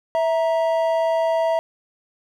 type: tone pair together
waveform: triangle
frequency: 655.8 / 938 Hz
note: E5 / A#5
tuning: -9 / +11 cents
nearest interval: tritone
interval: 620 cents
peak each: -16 / -23 dBFS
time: 0.15-1.59 s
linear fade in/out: 0 ms
effects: none